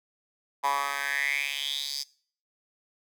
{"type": "tone with high-pass filter sweep", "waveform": "10% pulse", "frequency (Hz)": 140.7, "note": "C#3", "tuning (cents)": 26, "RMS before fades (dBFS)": -30, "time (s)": [0.63, 2.04], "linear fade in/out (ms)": 20, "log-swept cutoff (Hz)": [940, 5100], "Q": 6.1, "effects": ["noise-tail reverb RT60 0.5 s tail -22 dB re dry"]}